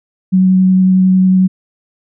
sine tone with vibrato, 186.6 Hz, F#3, 15 cents sharp, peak -6 dBFS, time 0.32-1.48 s, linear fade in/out 20 ms, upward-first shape sine, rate 11 Hz, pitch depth 9 cents each way, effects none

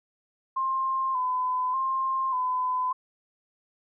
sine tone with vibrato, 1034 Hz, C6, 21 cents flat, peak -24 dBFS, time 0.56-2.93 s, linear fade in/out 10 ms, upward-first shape square, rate 0.85 Hz, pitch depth 40 cents each way, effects none

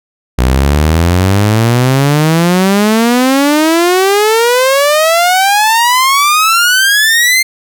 sawtooth exponential sweep, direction up, 60.8 to 2118 Hz, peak -3 dBFS, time 0.38-7.43 s, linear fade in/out 10 ms, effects none

